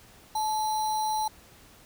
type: tone with sample-and-hold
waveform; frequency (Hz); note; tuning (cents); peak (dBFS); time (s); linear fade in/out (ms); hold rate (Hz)
sine; 863; A5; -34; -25; 0.35-1.28; 5; 4900
effects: pink hiss -54 dBFS RMS until 1.85 s